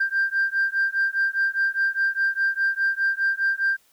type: beating tone pair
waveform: sine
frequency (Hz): 1580 / 1584.9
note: G6 / G6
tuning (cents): +13 / +19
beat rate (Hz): 4.9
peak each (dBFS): -22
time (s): 0-3.77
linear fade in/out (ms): 10
effects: tanh soft clip ceiling -15 dBFS + white hiss -61 dBFS RMS until 3.92 s